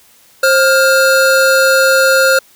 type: tone pair together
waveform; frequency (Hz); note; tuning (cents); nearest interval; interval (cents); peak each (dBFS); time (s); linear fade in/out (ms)
square; 531.2 / 1407; C5 / F6; +26 / +12; octave + perfect fourth; 1686; -11; 0.43-2.39; 5
effects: white hiss -47 dBFS RMS until 2.55 s